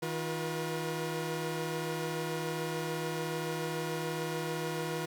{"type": "tone cluster", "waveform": "sawtooth", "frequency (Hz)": [158.7, 354.9, 483], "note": ["D#3", "F4", "B4"], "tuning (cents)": [35, 28, -39], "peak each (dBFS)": [-33, -34, -34], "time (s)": [0.02, 5.06], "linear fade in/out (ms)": 10, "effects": []}